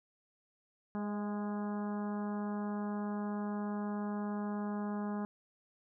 harmonic tone with a mistuned harmonic, 206.6 Hz, G#3, 9 cents flat, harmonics 1 / 2 / 3 / 4 / 5 / 6 / 7 / 8, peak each -35 / -45 / -48 / -46 / -49 / -52 / -56 / -57 dBFS, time 0.95-5.25 s, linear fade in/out 0 ms, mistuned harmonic 3, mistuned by +21 cents, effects none

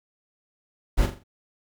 brown noise with echo, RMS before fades -19 dBFS, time 0.97-1.07 s, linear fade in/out 20 ms, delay 42 ms, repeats 4, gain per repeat -8 dB, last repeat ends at 1.238 s, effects none

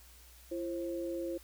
sine tone pair together, 338.7 / 532.7 Hz, E4 / C5, +47 / +31 cents, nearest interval minor sixth, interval 784 cents, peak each -36 / -39 dBFS, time 0.51-1.38 s, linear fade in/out 10 ms, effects added 60 Hz sine -57 dBFS peak until 1.43 s + white hiss -59 dBFS RMS until 1.43 s

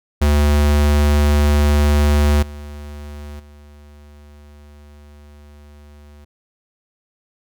square tone with level steps, 73.42 Hz, D2, in tune, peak -12 / -31 / -41 dBFS, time 0.21-6.25 s, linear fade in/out 10 ms, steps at 2.42 / 3.39 s, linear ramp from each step 10 ms, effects none

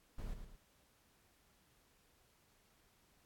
brown noise with echo, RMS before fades -43 dBFS, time 0.18-0.34 s, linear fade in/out 5 ms, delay 110 ms, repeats 2, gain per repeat -7 dB, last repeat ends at 0.56 s, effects pink hiss -72 dBFS RMS until 3.25 s + AAC 64 kbps

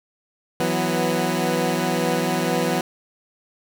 15% pulse chord, E suspended second, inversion none, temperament equal with one note detuned, 164.81 / 185 / 248.2 Hz, E3 / F#3 / B3, 0 / 0 / +9 cents, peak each -18 dBFS, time 0.6-2.81 s, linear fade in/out 2 ms, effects none

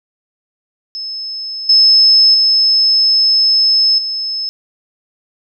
sine tone with level steps, 5210 Hz, E8, 21 cents flat, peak -21 / -5 / -8 / -17 dBFS, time 0.95-4.49 s, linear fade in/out 0 ms, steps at 1.69 / 2.34 / 3.98 s, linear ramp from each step 5 ms, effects none

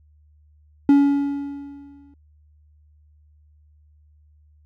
triangle tone with exponential decay, 282.3 Hz, C#4, 32 cents sharp, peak -7 dBFS, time 0.89-2.14 s, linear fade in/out 2 ms, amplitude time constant 270 ms, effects added 75 Hz sine -52 dBFS peak until 4.65 s

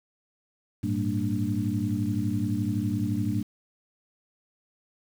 sine tone cluster, 101.8 / 113.6 / 195.7 / 229.3 / 294.7 Hz, G#2 / A#2 / G3 / A#3 / D4, -34 / -44 / -3 / -28 / +6 cents, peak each -31 dBFS, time 0.83-3.43 s, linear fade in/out 10 ms, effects 8-bit

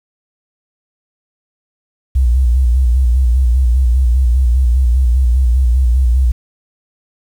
sine tone with vibrato, 62.2 Hz, B1, 13 cents sharp, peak -8 dBFS, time 2.15-6.32 s, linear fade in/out 10 ms, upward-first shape square, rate 5 Hz, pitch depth 86 cents each way, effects 7-bit

